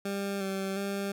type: tone with vibrato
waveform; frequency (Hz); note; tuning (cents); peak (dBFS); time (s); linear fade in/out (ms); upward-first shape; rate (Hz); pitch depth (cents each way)
20% pulse; 196; G3; 0; -26; 0.05-1.12; 5; square; 1.4; 23
effects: none